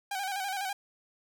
sawtooth tone with vibrato, 779 Hz, G5, 11 cents flat, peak -28 dBFS, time 0.11-0.73 s, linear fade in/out 5 ms, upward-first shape square, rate 12 Hz, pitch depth 55 cents each way, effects none

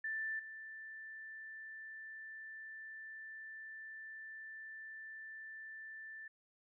sine tone with level steps, 1768 Hz, A6, 8 cents sharp, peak -37 / -47 dBFS, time 0.04-6.28 s, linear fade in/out 5 ms, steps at 0.39 s, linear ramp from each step 5 ms, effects none

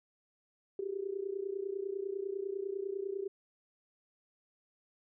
sine tone with amplitude modulation, 392 Hz, G4, in tune, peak -31 dBFS, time 0.79-3.28 s, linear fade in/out 2 ms, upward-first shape sine, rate 30 Hz, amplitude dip 85%, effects none

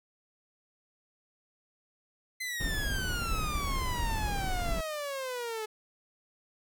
sawtooth exponential sweep, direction down, 2060 to 426.8 Hz, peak -30 dBFS, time 2.4-5.66 s, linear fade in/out 10 ms
brown noise, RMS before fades -33 dBFS, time 2.6-4.81 s, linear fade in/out 5 ms
effects none

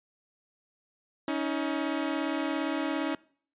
sawtooth tone pair together, 280 / 317.4 Hz, C#4 / D#4, +18 / +35 cents, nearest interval major second, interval 217 cents, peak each -27 dBFS, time 1.28-3.15 s, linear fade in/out 2 ms, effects noise-tail reverb RT60 0.5 s tail -22 dB re dry + resampled to 8000 Hz

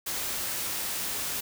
white noise, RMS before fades -32 dBFS, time 0.06-1.41 s, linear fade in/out 10 ms, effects none

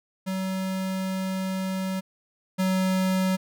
square tone pair in turn, 189.2 / 187.57 Hz, F#3 / F#3, +39 / +24 cents, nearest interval unison, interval 15 cents, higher first, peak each -27 / -22 dBFS, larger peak second, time 0.26-2.01 / 2.58-3.37 s, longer first, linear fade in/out 20 ms, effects none

